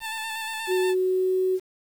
15% pulse tone with vibrato, 886 Hz, A5, 12 cents sharp, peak -23 dBFS, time 0-0.95 s, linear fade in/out 50 ms, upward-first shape square, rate 8.4 Hz, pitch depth 20 cents each way
sine tone with pitch glide, 370 to 373.2 Hz, F#4 to F#4, 0 to +15 cents, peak -20 dBFS, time 0.67-1.6 s, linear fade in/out 50 ms, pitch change +15 cents, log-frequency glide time 0.78-1.38 s
effects 8-bit

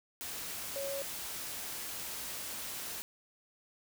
sine tone in noise, 554 Hz, C#5, 1 cent flat, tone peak -36 dBFS, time 0.76-1.02 s, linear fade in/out 0 ms, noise white, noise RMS -41 dBFS, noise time 0.21-3.02 s, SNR +2 dB, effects none

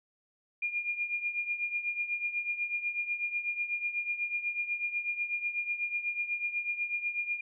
sine tone with tremolo, 2416 Hz, D7, 48 cents sharp, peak -27 dBFS, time 0.62-7.41 s, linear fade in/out 5 ms, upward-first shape triangle, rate 8.1 Hz, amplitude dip 80%, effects none

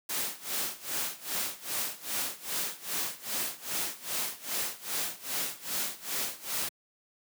white noise with tremolo, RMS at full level -31 dBFS, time 0.09-6.69 s, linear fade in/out 5 ms, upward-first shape sine, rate 2.5 Hz, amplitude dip 90%, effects high-pass 150 Hz 12 dB/octave

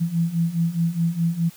sine beating tone pair, 164.81 / 169.61 Hz, E3 / E3, 0 / +50 cents, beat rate 4.8 Hz, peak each -24 / -21 dBFS, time 0-1.5 s, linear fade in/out 20 ms, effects white hiss -48 dBFS RMS until 1.56 s

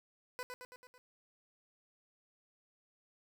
15% pulse tone with echo, 500 Hz, B4, 21 cents sharp, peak -33 dBFS, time 0.39-0.43 s, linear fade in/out 0 ms, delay 110 ms, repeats 5, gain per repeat -4 dB, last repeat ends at 0.98 s, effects none

